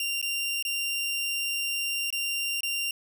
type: tone with dropouts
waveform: sawtooth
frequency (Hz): 2778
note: F7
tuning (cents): -10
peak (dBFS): -24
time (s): 0-2.91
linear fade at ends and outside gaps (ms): 2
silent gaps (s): 0.215-0.226 / 0.626-0.65 / 2.104-2.126 / 2.607-2.632
effects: none